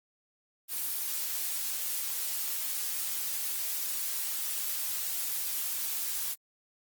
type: noise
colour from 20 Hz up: blue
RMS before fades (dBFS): -33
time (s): 0.68-6.36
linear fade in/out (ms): 50
effects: Opus 24 kbps